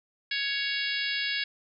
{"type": "harmonic tone", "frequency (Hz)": 557, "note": "C#5", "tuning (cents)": 8, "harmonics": [3, 4, 5, 6, 7, 8, 9], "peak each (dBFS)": [-33, -34, -35, -36, -36, -37, -38], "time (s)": [0.31, 1.44], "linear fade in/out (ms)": 5, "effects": []}